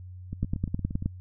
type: two click trains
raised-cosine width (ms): 5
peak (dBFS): -21 / -14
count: 7 / 7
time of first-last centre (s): 0.33-1.024 / 0.43-1.06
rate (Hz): 8.64 / 9.53
effects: added 91 Hz sine -40 dBFS peak until 1.2 s